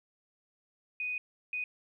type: tone bursts at uneven times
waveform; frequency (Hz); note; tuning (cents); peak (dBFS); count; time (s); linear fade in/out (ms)
sine; 2489; D#7; 0; -32; 2; 1-1.18 / 1.53-1.64; 2
effects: 12-bit